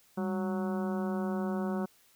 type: harmonic tone with a mistuned harmonic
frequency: 185 Hz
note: F#3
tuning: in tune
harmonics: 1 / 2 / 3 / 4 / 5 / 6 / 7 / 8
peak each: -31 / -37 / -41 / -43 / -45 / -47 / -48 / -49 dBFS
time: 0.17-1.86 s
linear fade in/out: 10 ms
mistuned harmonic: 1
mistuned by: +110 cents
effects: white hiss -64 dBFS RMS until 2.15 s